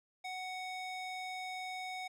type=tone with band-pass filter; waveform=square; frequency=743 Hz; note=F#5; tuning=7 cents sharp; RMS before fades=-42 dBFS; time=0.24-2.08 s; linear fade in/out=10 ms; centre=2400 Hz; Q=0.71; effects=none